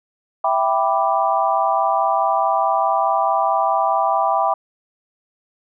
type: chord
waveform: sine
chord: E minor seventh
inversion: none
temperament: equal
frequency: 659.3 / 784 / 987.8 / 1174.7 Hz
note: E5 / G5 / B5 / D6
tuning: 0 / 0 / 0 / 0 cents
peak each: -21 / -19 / -21 / -22 dBFS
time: 0.44-4.54 s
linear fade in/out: 5 ms
effects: none